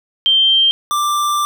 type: tone pair in turn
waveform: sine / square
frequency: 3151 / 1180.3 Hz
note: G7 / D6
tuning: +8 / +8 cents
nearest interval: octave + perfect fourth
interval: 1700 cents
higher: first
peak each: -9 / -15 dBFS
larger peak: first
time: 0.26-0.71 / 0.91-1.45 s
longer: second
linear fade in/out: 0 ms
effects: none